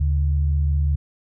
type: tone pair together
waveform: sine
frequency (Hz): 74.92 / 140.3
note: D2 / C#3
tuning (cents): +35 / +21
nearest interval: major seventh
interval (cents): 1086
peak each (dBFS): -17 / -26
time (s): 0-0.96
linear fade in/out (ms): 10
effects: none